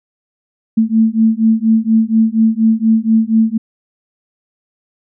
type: beating tone pair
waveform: sine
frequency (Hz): 220.6 / 224.8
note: A3 / A3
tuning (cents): +5 / +37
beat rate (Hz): 4.2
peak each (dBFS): -12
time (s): 0.77-3.58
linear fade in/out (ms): 10
effects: none